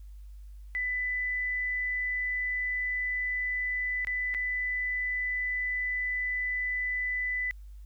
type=tone with dropouts; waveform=sine; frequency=1995 Hz; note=B6; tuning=17 cents sharp; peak=-28 dBFS; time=0.75-7.51 s; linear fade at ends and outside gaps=0 ms; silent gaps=4.048-4.071 / 4.341-4.347 s; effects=added 50 Hz sine -43 dBFS peak until 7.85 s + white hiss -71 dBFS RMS until 7.85 s